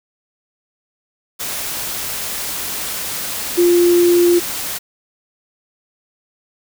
sine tone in noise, 349.2 Hz, F4, in tune, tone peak -9 dBFS, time 3.57-4.4 s, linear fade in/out 20 ms, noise white, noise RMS -24 dBFS, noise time 1.39-4.79 s, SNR +12 dB, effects none

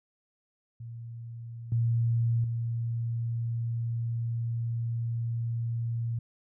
sine tone with level steps, 116.4 Hz, A#2, 2 cents flat, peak -38 / -23 / -28 dBFS, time 0.8-6.19 s, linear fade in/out 5 ms, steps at 1.72 / 2.44 s, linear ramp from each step 2 ms, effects none

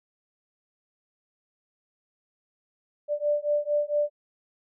sine beating tone pair, 587.3 / 591.7 Hz, D5 / D5, 0 / +13 cents, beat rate 4.4 Hz, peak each -26 dBFS, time 3.08-4.1 s, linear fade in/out 50 ms, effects none

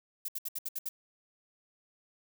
violet noise bursts, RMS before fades -36 dBFS, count 7, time 0.25-0.89 s, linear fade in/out 5 ms, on 34 ms, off 67 ms, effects none

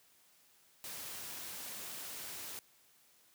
white noise, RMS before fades -45 dBFS, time 0.84-2.59 s, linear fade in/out 0 ms, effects white hiss -67 dBFS RMS until 3.34 s + high-pass 80 Hz 12 dB/octave

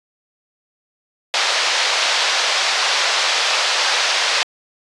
white band-pass noise, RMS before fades -18 dBFS, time 1.34-4.43 s, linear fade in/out 0 ms, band 530 to 5200 Hz, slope 24 dB/octave, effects resampled to 24000 Hz

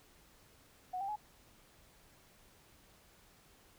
sine tone with pitch steps, 735 / 787.8 / 844.3 Hz, F#5 / G5 / G#5, -12 / +8 / +28 cents, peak -36 dBFS, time 0.93-1.161 s, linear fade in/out 10 ms, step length 77 ms, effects pink hiss -64 dBFS RMS until 3.78 s

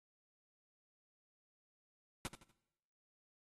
pink noise with echo, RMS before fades -41 dBFS, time 2.25-2.27 s, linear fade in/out 0 ms, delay 81 ms, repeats 3, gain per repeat -10 dB, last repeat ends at 2.513 s, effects noise-tail reverb RT60 1.0 s tail -23 dB re dry + AAC 32 kbps

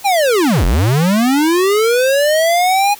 square linear two-way sweep, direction down then up, 830.6 to 37.9 to 830.6 Hz, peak -11 dBFS, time 0.04-2.95 s, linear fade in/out 20 ms, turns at 0.65 s, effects white hiss -37 dBFS RMS until 2.99 s

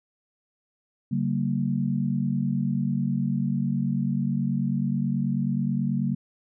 sine tone cluster, 141 / 190.3 / 230.4 Hz, C#3 / F#3 / A#3, +30 / +49 / -20 cents, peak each -27 dBFS, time 1.11-6.15 s, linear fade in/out 10 ms, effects none

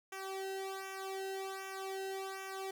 sawtooth tone with flanger, 385.2 Hz, G4, 30 cents flat, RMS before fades -42 dBFS, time 0.12-2.71 s, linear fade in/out 5 ms, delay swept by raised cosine 0.23 to 0.89 ms, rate 1.3 Hz, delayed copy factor -0.9, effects none

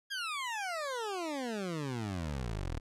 20% pulse exponential sweep, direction down, 1661.2 to 36.78 Hz, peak -30 dBFS, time 0.1-2.8 s, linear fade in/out 20 ms, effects low-pass 9000 Hz 12 dB/octave

